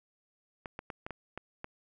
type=clicks; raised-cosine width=0.5 ms; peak=-24 dBFS; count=7; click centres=0.658 / 0.791 / 0.902 / 1.065 / 1.107 / 1.376 / 1.644 s; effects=none